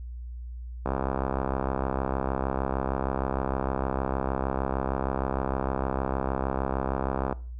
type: click train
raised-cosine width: 1 ms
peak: -13 dBFS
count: 431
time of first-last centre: 0.86-7.326 s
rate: 66.5 Hz
effects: noise-tail reverb RT60 0.4 s tail -21 dB re dry + added 60 Hz sine -35 dBFS peak until 7.59 s